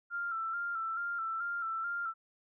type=tone with vibrato; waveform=sine; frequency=1364 Hz; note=F6; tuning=41 cents flat; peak=-33 dBFS; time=0.1-2.14 s; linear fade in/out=50 ms; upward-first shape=square; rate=2.3 Hz; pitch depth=41 cents each way; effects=none